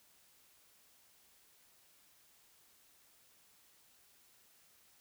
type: silence
effects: white hiss -67 dBFS RMS until 5 s